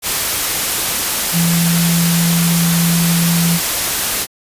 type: tone in noise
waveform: sine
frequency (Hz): 169.3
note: E3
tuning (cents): +46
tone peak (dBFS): -12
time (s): 1.32-3.6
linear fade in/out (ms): 50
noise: white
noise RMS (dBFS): -17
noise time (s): 0.02-4.27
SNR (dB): +2
effects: resampled to 32000 Hz